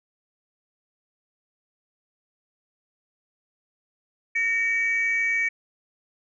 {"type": "tone pair together", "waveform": "sine", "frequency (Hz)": [1843.5, 2277], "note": ["A#6", "C#7"], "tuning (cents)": [-20, 46], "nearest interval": "major third", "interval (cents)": 366, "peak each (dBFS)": [-25, -21], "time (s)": [4.35, 5.49], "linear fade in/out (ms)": 10, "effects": ["tanh soft clip ceiling -16 dBFS"]}